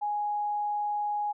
sine tone, 830.6 Hz, G#5, in tune, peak -27 dBFS, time 0.01-1.33 s, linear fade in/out 20 ms, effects none

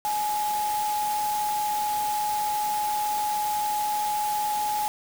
sine tone in noise, 840 Hz, G#5, 19 cents sharp, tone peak -24 dBFS, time 0.05-4.88 s, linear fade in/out 0 ms, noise white, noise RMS -35 dBFS, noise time 0.05-4.88 s, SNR +8 dB, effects none

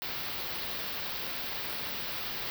white band-stop noise, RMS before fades -36 dBFS, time 0.02-2.5 s, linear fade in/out 0 ms, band 5100 to 15000 Hz, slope 48 dB/octave, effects none

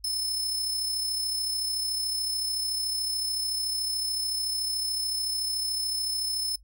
sawtooth tone with amplitude modulation, 5240 Hz, E8, 11 cents flat, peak -23 dBFS, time 0.04-6.56 s, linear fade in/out 5 ms, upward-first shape sine, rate 33.7 Hz, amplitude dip 35%, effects noise-tail reverb RT60 0.1 s tail -20 dB re dry + added 50 Hz sine -52 dBFS peak until 6.63 s

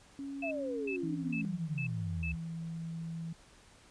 sine tone with pitch glide, 277.2 to 275.1 Hz, C#4 to C#4, 0 to -13 cents, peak -38 dBFS, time 0.19-1.45 s, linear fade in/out 0 ms, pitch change -13 cents, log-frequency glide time 0.65-0.94 s
sine tone bursts, 2616 Hz, E7, 14 cents flat, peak -37 dBFS, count 5, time 0.42-2.32 s, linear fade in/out 5 ms, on 92 ms, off 360 ms
sine exponential sweep, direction down, 698.5 to 69.3 Hz, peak -35 dBFS, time 0.42-2.36 s, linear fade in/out 20 ms
sine tone, 164.81 Hz, E3, in tune, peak -37 dBFS, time 1.03-3.33 s, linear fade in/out 5 ms
effects pink hiss -60 dBFS RMS until 3.9 s + resampled to 22050 Hz

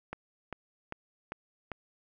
click train, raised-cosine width 0.5 ms, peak -22 dBFS, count 5, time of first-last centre 0.13-1.717 s, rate 2.52 Hz, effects none

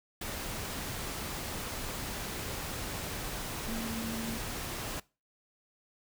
sine tone in noise, 226.6 Hz, A#3, 49 cents flat, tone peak -36 dBFS, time 3.68-4.38 s, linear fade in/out 5 ms, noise pink, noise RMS -38 dBFS, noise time 0.21-5 s, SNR -1 dB, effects noise-tail reverb RT60 0.3 s tail -22 dB re dry

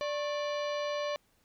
harmonic tone with a mistuned harmonic, 587.3 Hz, D5, in tune, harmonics 1 / 2 / 3 / 4 / 5 / 6 / 7 / 8 / 10, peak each -32 / -39 / -45 / -45 / -46 / -50 / -48 / -52 / -55 dBFS, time 0.01-1.16 s, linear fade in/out 0 ms, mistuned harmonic 2, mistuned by -130 cents, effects pink hiss -70 dBFS RMS until 1.44 s

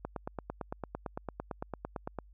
click train, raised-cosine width 1 ms, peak -22 dBFS, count 20, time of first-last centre 0.05-2.187 s, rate 8.89 Hz, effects added 50 Hz sine -54 dBFS peak until 2.33 s

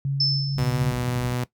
sine tone with tremolo, 138.59 Hz, C#3, in tune, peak -21 dBFS, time 0.05-0.92 s, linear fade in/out 0 ms, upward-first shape sine, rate 4.2 Hz, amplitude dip 25%
sine tone with exponential decay, 5274 Hz, E8, in tune, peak -17 dBFS, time 0.2-0.94 s, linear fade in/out 5 ms, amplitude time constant 160 ms
pink low-pass noise, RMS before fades -32 dBFS, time 0.54-1.35 s, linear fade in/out 5 ms, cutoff 190 Hz, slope 48 dB/octave
sawtooth tone, 123.47 Hz, B2, in tune, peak -20 dBFS, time 0.58-1.44 s, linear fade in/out 5 ms
effects noise-tail reverb RT60 0.1 s tail -17 dB re dry + high-pass 60 Hz 12 dB/octave

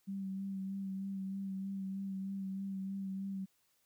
sine tone with vibrato, 193.7 Hz, G3, 20 cents flat, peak -37 dBFS, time 0.07-3.46 s, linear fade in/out 20 ms, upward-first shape sine, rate 3.2 Hz, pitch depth 23 cents each way, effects white hiss -75 dBFS RMS until 3.85 s

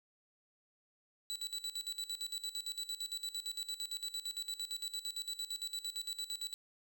35% pulse tone with tremolo, 3951 Hz, B7, in tune, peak -35 dBFS, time 1.3-6.54 s, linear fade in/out 0 ms, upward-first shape square, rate 8.8 Hz, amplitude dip 80%, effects none

